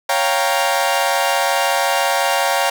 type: chord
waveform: sawtooth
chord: G half-diminished seventh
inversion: second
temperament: equal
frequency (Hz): 554.4 / 698.5 / 784 / 932.3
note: Db5 / F5 / G5 / Bb5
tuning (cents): 0 / 0 / 0 / 0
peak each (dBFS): -17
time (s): 0.09-2.7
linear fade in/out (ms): 5
effects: none